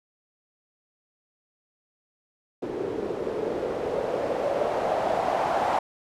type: noise with low-pass filter sweep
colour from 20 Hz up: blue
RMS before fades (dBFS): -27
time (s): 2.62-5.79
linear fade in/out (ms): 5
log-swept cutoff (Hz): 370 to 790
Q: 3.4
effects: none